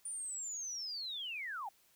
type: linear sweep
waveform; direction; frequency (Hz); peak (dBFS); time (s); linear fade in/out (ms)
sine; down; 9397 to 740; -39; 0.05-1.69; 5
effects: white hiss -69 dBFS RMS until 1.95 s